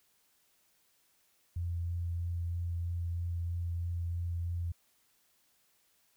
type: tone with vibrato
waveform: sine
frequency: 85.9 Hz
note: F2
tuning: 28 cents flat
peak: -32 dBFS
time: 1.56-4.72 s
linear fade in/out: 5 ms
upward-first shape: triangle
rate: 3.1 Hz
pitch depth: 14 cents each way
effects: white hiss -71 dBFS RMS until 6.16 s